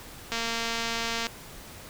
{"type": "click train", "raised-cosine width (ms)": 0.2, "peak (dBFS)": -13, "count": 219, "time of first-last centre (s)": [0.32, 1.268], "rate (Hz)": 230, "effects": ["pink hiss -45 dBFS RMS until 1.89 s"]}